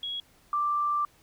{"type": "tone pair in turn", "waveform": "sine", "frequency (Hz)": [3322, 1177.6], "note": ["G#7", "D6"], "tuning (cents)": [0, 4], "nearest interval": "octave + tritone", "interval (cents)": 1796, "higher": "first", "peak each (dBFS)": [-31, -24], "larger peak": "second", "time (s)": [[0.03, 0.2], [0.53, 1.05]], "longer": "second", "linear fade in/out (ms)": 2, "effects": ["pink hiss -61 dBFS RMS until 1.22 s"]}